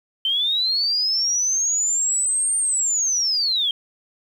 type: linear two-way sweep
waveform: sine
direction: up then down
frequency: 3066 to 8840 to 3158 Hz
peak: -18 dBFS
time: 0.25-3.71 s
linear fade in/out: 2 ms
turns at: 2.57 s
effects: 8-bit